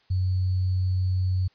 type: tone with sample-and-hold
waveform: sine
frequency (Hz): 92.7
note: F#2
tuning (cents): +4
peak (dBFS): -21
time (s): 0.1-1.48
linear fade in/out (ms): 10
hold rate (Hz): 4410
effects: white hiss -63 dBFS RMS until 1.54 s + resampled to 11025 Hz